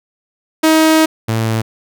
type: tone pair in turn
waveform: sawtooth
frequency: 316.9 / 112.04 Hz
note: D#4 / A2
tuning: +32 / +32 cents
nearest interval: octave + tritone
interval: 1800 cents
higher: first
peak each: -4 / -10 dBFS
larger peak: first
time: 0.63-1.06 / 1.28-1.62 s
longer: first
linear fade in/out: 10 ms
effects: none